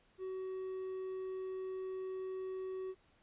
triangle tone, 376.3 Hz, F#4, 29 cents sharp, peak -37 dBFS, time 0.18-2.95 s, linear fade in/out 50 ms, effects pink hiss -70 dBFS RMS until 3.22 s + resampled to 8000 Hz

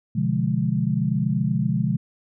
sine chord, B diminished seventh, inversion none, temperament equal with one note detuned, 126.28 / 146.83 / 174.61 / 207.7 Hz, B2 / D3 / F3 / Ab3, +39 / 0 / 0 / 0 cents, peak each -25 dBFS, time 0.15-1.97 s, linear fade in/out 10 ms, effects none

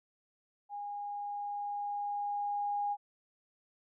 sine tone with level ramp, 818 Hz, G#5, 26 cents flat, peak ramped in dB -38 to -30 dBFS, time 0.69-2.97 s, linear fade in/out 50 ms, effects none

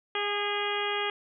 harmonic tone with a mistuned harmonic, 409.6 Hz, G#4, 24 cents flat, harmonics 1 / 2 / 3 / 4 / 5 / 6 / 7 / 8, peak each -33 / -35 / -35 / -37 / -36 / -38 / -37 / -36 dBFS, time 0.15-1.1 s, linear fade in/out 2 ms, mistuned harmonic 2, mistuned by +16 cents, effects none

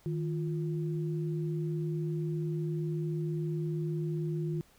sine tone pair together, 155.9 / 349.2 Hz, D#3 / F4, +4 / 0 cents, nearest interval octave + major second, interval 1396 cents, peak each -31 / -37 dBFS, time 0.06-4.61 s, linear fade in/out 0 ms, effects pink hiss -63 dBFS RMS until 4.78 s

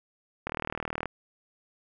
click train, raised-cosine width 0.5 ms, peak -16 dBFS, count 24, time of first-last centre 0.47-1.057 s, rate 39.2 Hz, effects none

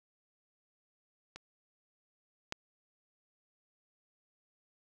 clicks, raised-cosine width 0.2 ms, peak -28 / -18 dBFS, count 2, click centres 1.36 / 2.524 s, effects none

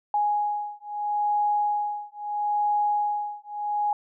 sine beating tone pair, 830.6 / 831.36 Hz, G#5 / G#5, 0 / +2 cents, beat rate 0.76 Hz, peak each -26 dBFS, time 0.14-3.93 s, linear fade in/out 2 ms, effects none

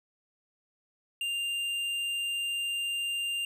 sine tone with tanh clipping, 2794 Hz, F7, in tune, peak -31 dBFS, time 1.21-3.45 s, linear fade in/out 2 ms, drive 10 dB, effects none

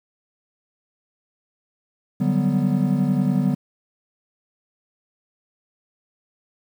triangle chord, G major seventh, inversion second, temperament equal, 146.83 / 185 / 196 / 246.9 Hz, D3 / F#3 / G3 / B3, 0 / 0 / 0 / 0 cents, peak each -21 dBFS, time 2.2-3.55 s, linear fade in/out 10 ms, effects 8-bit

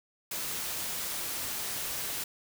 white noise, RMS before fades -35 dBFS, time 0.31-2.24 s, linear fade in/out 5 ms, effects none

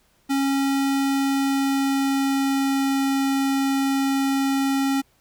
square tone with pitch glide, 274.1 to 272.4 Hz, C#4 to C#4, -19 to -30 cents, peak -20 dBFS, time 0.29-5.02 s, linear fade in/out 20 ms, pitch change -11 cents, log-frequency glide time 1.02-3.08 s, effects pink hiss -62 dBFS RMS until 5.2 s

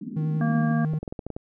pink band-pass noise, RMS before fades -35 dBFS, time 0.01-0.73 s, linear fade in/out 10 ms, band 190 to 290 Hz, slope 48 dB/octave
triangle tone with vibrato, 155.56 Hz, D#3, in tune, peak -21 dBFS, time 0.16-0.99 s, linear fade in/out 10 ms, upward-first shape sine, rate 11 Hz, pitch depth 17 cents each way
harmonic tone, 230.8 Hz, A#3, 17 cents flat, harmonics 1 / 3 / 5 / 7, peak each -23 / -32 / -37 / -35 dBFS, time 0.41-0.85 s, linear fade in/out 2 ms
clicks, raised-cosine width 2 ms, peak -20 dBFS, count 8, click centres 0.936 / 1.03 / 1.078 / 1.125 / 1.192 / 1.266 / 1.303 / 1.365 s
effects none

